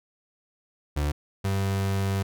35% pulse tone pair in turn, 73.42 / 97.52 Hz, D2 / G2, 0 / -8 cents, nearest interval perfect fourth, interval 492 cents, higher second, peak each -22 dBFS, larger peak neither, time 0.96-1.12 / 1.44-2.23 s, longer second, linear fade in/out 10 ms, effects none

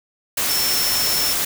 sine tone in noise, 5400 Hz, E8, 41 cents sharp, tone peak -21 dBFS, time 0.49-1.33 s, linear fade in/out 5 ms, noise white, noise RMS -21 dBFS, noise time 0.37-1.45 s, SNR -3 dB, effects none

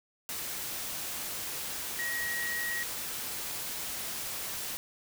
sine tone in noise, 1900 Hz, A#6, 33 cents sharp, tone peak -32 dBFS, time 1.99-2.83 s, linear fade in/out 0 ms, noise white, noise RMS -37 dBFS, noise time 0.29-4.77 s, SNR +2 dB, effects none

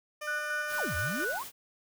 15% pulse tone, 601 Hz, D5, 40 cents sharp, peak -30 dBFS, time 0.21-1.25 s, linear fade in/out 10 ms
sine tone with tremolo, 1480 Hz, F#6, in tune, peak -30 dBFS, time 0.27-1.39 s, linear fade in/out 10 ms, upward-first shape square, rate 4.3 Hz, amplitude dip 40%
white noise, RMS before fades -43 dBFS, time 0.67-1.52 s, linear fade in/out 50 ms
sine exponential two-way sweep, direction down then up, 1200 to 76.8 to 1200 Hz, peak -34 dBFS, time 0.77-1.44 s, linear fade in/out 20 ms, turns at 0.96 s
effects none

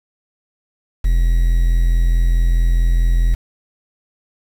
triangle tone with quantisation, 42.32 Hz, E1, 46 cents sharp, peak -9 dBFS, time 1.04-3.35 s, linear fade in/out 10 ms, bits 6, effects none

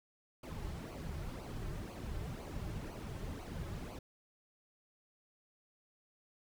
brown noise with flanger, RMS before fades -43 dBFS, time 0.43-3.99 s, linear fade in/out 5 ms, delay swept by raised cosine 0.55 to 4.25 ms, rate 2 Hz, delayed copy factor -0.7, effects none

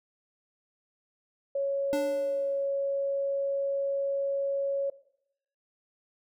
sine tone, 554.4 Hz, C#5, in tune, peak -26 dBFS, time 1.55-4.9 s, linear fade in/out 5 ms
square tone with exponential decay, 293.7 Hz, D4, in tune, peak -28 dBFS, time 1.93-2.67 s, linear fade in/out 0 ms, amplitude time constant 160 ms
effects noise-tail reverb RT60 0.7 s tail -17 dB re dry

